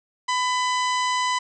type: harmonic tone with a mistuned harmonic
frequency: 1000 Hz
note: B5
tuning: 21 cents sharp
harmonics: 1 / 2 / 3 / 4 / 5 / 6 / 7 / 8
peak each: -22 / -28 / -32 / -34 / -36 / -38 / -39 / -40 dBFS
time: 0.28-1.39 s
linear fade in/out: 10 ms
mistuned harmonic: 3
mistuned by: +17 cents
effects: none